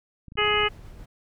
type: clicks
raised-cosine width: 5 ms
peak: -31 dBFS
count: 12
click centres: 0.283 / 0.321 / 0.356 / 0.387 / 0.418 / 0.448 / 0.479 / 0.51 / 0.542 / 0.572 / 0.604 / 0.635 s
type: harmonic tone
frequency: 419.1 Hz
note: G#4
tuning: 16 cents sharp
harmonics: 1 / 2 / 3 / 4 / 5 / 6 / 7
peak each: -26 / -31 / -26 / -31 / -27 / -29 / -26 dBFS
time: 0.37-0.69 s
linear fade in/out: 20 ms
type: noise with tremolo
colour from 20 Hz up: brown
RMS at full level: -42 dBFS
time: 0.43-1.06 s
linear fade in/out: 10 ms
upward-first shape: sine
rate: 7.3 Hz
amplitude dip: 25%
effects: none